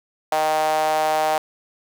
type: tone with high-pass filter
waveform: sawtooth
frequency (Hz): 155.56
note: D#3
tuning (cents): 0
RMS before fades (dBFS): -20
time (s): 0.32-1.38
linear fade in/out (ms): 2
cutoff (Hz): 710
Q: 8.1
effects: none